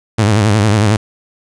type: tone with vibrato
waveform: sawtooth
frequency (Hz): 105.6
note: G#2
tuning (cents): +29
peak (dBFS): -5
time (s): 0.18-0.97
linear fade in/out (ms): 10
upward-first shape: sine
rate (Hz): 11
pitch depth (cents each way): 110
effects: resampled to 22050 Hz + 7-bit